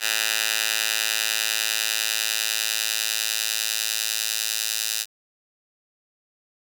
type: tone with high-pass filter sweep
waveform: 10% pulse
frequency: 110 Hz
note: A2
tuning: in tune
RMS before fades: -25 dBFS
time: 0-5.06 s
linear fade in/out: 50 ms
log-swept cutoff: 2400 to 4300 Hz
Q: 0.91
effects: none